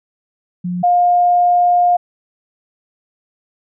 sine tone pair in turn, 178.1 / 708.5 Hz, F3 / F5, +34 / +25 cents, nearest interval 2 octaves, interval 2391 cents, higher second, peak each -18 / -9 dBFS, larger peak second, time 0.64-0.83 / 0.83-1.97 s, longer second, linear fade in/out 10 ms, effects none

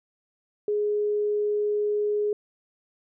sine tone, 417 Hz, G#4, 7 cents sharp, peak -22 dBFS, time 0.68-2.33 s, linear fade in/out 2 ms, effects none

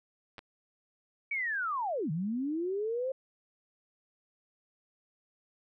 clicks, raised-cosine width 0.3 ms, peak -29 dBFS, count 2, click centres 0.382 / 0.391 s
sine linear two-way sweep, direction down then up, 2295 to 146.83 to 537 Hz, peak -30 dBFS, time 1.31-3.12 s, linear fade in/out 5 ms, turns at 2.11 s
effects none

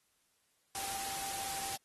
sine tone in noise, 784 Hz, G5, in tune, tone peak -44 dBFS, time 0.75-1.76 s, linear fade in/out 2 ms, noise white, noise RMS -40 dBFS, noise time 0.75-1.76 s, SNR -7 dB, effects white hiss -75 dBFS RMS until 1.84 s + AAC 32 kbps

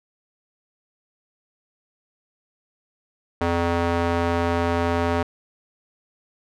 square tone with band-pass filter, 85.3 Hz, F2, 40 cents flat, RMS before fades -22 dBFS, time 3.41-5.23 s, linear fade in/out 5 ms, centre 770 Hz, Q 0.65, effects none

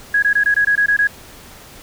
sine tone bursts, 1661.2 Hz, G#6, in tune, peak -11 dBFS, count 9, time 0.14-1.073 s, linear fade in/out 5 ms, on 85 ms, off 21 ms, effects pink hiss -40 dBFS RMS until 1.82 s

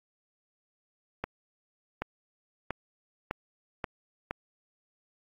accelerating click train, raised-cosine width 0.5 ms, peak -16 dBFS, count 6, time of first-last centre 1.24-4.31 s, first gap 780 ms, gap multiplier 0.88, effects AAC 64 kbps

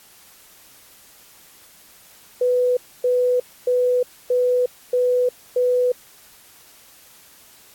sine tone bursts, 496.5 Hz, B4, 9 cents sharp, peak -15 dBFS, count 6, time 2.41-5.92 s, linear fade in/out 5 ms, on 360 ms, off 270 ms, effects white hiss -49 dBFS RMS until 7.74 s + AAC 64 kbps

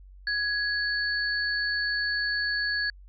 sine tone pair together, 1669 / 4456 Hz, G#6 / C#8, +8 / +8 cents, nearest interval octave + perfect fourth, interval 1700 cents, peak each -26 / -31 dBFS, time 0.27-2.9 s, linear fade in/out 2 ms, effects added 47 Hz sine -46 dBFS peak until 3.08 s

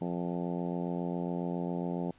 harmonic tone, 87.31 Hz, F2, in tune, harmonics 2 / 3 / 4 / 5 / 6 / 7 / 8 / 9 / 10, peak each -34 / -38 / -40 / -42 / -44 / -45 / -46 / -47 / -48 dBFS, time 0.01-2.11 s, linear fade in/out 5 ms, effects pink hiss -63 dBFS RMS until 2.18 s + resampled to 8000 Hz

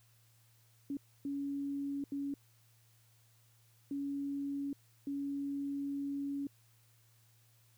sine tone bursts at uneven times, 280.7 Hz, C#4, 22 cents sharp, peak -35 dBFS, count 5, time 0.9-0.97 / 1.25-2.04 / 2.12-2.34 / 3.91-4.73 / 5.07-6.47 s, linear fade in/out 2 ms, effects added 114 Hz sine -66 dBFS peak until 7.77 s + white hiss -70 dBFS RMS until 7.77 s

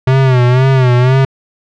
square tone with vibrato, 128.3 Hz, C3, 34 cents flat, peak -7 dBFS, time 0.07-1.25 s, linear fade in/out 5 ms, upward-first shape sine, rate 2 Hz, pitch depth 82 cents each way, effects low-pass 3000 Hz 12 dB/octave

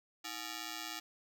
5% pulse ring-modulated tone, 519 Hz, C5, 14 cents flat, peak -26 dBFS, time 0.24-1 s, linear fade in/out 10 ms, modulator 201 Hz, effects none

